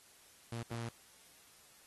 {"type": "tone bursts at uneven times", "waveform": "sawtooth", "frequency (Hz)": 116.54, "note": "A#2", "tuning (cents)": 0, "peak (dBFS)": -35, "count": 2, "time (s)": [[0.52, 0.63], [0.71, 0.89]], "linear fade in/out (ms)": 5, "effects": ["white hiss -62 dBFS RMS until 1.86 s", "AAC 32 kbps"]}